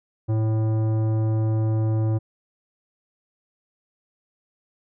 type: tone with tanh clipping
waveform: sine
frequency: 110 Hz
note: A2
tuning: in tune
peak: -21 dBFS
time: 0.28-2.19 s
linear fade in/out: 20 ms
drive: 14 dB
effects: none